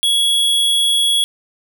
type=tone; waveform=square; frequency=3346 Hz; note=G#7; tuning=12 cents sharp; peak=-13 dBFS; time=0.03-1.24 s; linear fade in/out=0 ms; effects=none